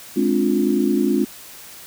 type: chord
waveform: sine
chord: D half-diminished seventh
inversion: second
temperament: just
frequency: 211.4 / 264.3 / 293.7 / 352.4 Hz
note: Ab3 / C4 / D4 / F4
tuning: +31 / +18 / 0 / +16 cents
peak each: -21 dBFS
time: 0.16-1.25 s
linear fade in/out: 10 ms
effects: white hiss -40 dBFS RMS until 1.86 s